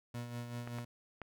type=tone with tremolo; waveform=30% pulse; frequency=119.8 Hz; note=A#2; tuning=48 cents sharp; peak=-36 dBFS; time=0.14-0.85 s; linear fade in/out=5 ms; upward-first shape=sine; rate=5.2 Hz; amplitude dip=50%
type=clicks; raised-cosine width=0.5 ms; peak=-29 dBFS; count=3; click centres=0.675 / 0.786 / 1.217 s
effects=none